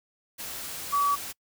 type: tone in noise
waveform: sine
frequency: 1142 Hz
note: D6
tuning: 49 cents flat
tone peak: -21 dBFS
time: 0.92-1.16 s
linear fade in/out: 20 ms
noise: white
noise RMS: -37 dBFS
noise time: 0.38-1.33 s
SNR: +13 dB
effects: noise-tail reverb RT60 0.1 s tail -26 dB re dry